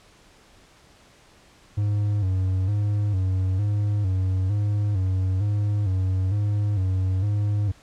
triangle tone with vibrato, 98.5 Hz, G2, 9 cents sharp, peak -18 dBFS, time 1.77-7.72 s, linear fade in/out 10 ms, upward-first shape square, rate 1.1 Hz, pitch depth 84 cents each way, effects pink hiss -54 dBFS RMS until 7.82 s + low-pass 8000 Hz 12 dB/octave

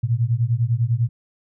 sine beating tone pair, 112.7 / 122.7 Hz, A2 / B2, +42 / -11 cents, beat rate 10 Hz, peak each -20 dBFS, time 0.03-1.09 s, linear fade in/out 10 ms, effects none

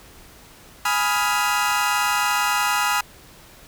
30% pulse chord, F half-diminished seventh, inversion first, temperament equal with one note detuned, 830.6 / 987.8 / 1257.5 / 1396.9 Hz, Ab5 / Cb6 / Eb6 / F6, 0 / 0 / +18 / 0 cents, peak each -22 dBFS, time 0.85-3.01 s, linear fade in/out 5 ms, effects pink hiss -47 dBFS RMS until 3.67 s

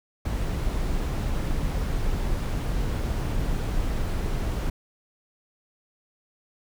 brown noise, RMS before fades -26 dBFS, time 0.25-4.7 s, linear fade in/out 5 ms, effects none

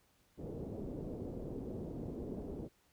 white low-pass noise, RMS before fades -43 dBFS, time 0.37-2.69 s, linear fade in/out 50 ms, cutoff 450 Hz, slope 24 dB/octave, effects pink hiss -72 dBFS RMS until 2.92 s

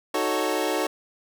25% pulse chord, D# half-diminished seventh, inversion none, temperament equal, 311.1 / 370 / 440 / 554.4 Hz, D#4 / F#4 / A4 / C#5, 0 / 0 / 0 / 0 cents, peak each -25 dBFS, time 0.14-0.87 s, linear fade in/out 5 ms, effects none

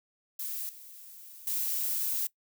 violet noise with level steps, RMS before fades -36 / -49 / -31 dBFS, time 0.39-2.27 s, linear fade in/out 5 ms, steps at 0.69 / 1.47 s, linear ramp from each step 2 ms, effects noise-tail reverb RT60 0.1 s tail -20 dB re dry

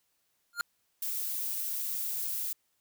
square tone with exponential growth, 1406 Hz, F6, 11 cents sharp, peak -25 dBFS, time 0.53-0.61 s, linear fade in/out 1 ms, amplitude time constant 17 ms
clicks, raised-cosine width 0.2 ms, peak -28 dBFS, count 2, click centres 0.599 / 0.605 s
violet noise, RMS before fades -34 dBFS, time 1.02-2.53 s, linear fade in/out 5 ms
effects white hiss -75 dBFS RMS until 2.8 s

